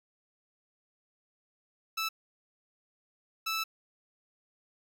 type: tone bursts at uneven times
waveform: 15% pulse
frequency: 1315 Hz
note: E6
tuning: 5 cents flat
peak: -24 dBFS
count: 2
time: 1.97-2.09 / 3.46-3.64 s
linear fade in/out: 10 ms
effects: none